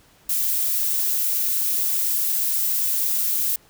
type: noise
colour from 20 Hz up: violet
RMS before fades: -22 dBFS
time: 0.29-3.56 s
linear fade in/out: 5 ms
effects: pink hiss -55 dBFS RMS until 3.69 s